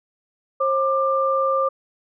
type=tone pair together; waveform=sine; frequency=536 / 1188.8 Hz; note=C5 / D6; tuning=+42 / +21 cents; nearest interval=octave + major second; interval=1379 cents; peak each=-20 dBFS; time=0.6-1.69 s; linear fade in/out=10 ms; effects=none